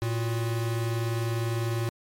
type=tone pair together; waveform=square; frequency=114.05 / 362.1 Hz; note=A#2 / F#4; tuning=-37 / -37 cents; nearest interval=octave + minor sixth; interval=2000 cents; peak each=-27 / -36 dBFS; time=0.02-1.89 s; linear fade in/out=0 ms; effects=MP3 64 kbps